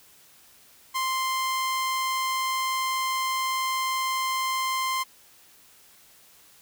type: tone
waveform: sawtooth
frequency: 1046.5 Hz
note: C6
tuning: in tune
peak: -21 dBFS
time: 0.94-5.04 s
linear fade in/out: 20 ms
effects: white hiss -55 dBFS RMS until 6.61 s